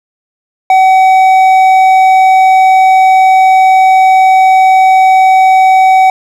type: tone with hard clipping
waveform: sine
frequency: 757 Hz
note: F#5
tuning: 39 cents sharp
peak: -4 dBFS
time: 0.7-6.1 s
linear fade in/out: 2 ms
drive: 6 dB
effects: none